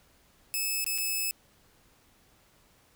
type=tone with dropouts; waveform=5% pulse; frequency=2599 Hz; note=E7; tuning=25 cents flat; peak=-19 dBFS; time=0.54-1.31 s; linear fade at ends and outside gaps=0 ms; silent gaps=0.843-0.864 / 0.979-0.984 s; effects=pink hiss -63 dBFS RMS until 2.95 s